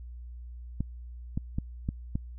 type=clicks; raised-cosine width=5 ms; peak=-17 dBFS; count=5; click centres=0.806 / 1.375 / 1.585 / 1.889 / 2.155 s; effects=added 60 Hz sine -40 dBFS peak until 2.38 s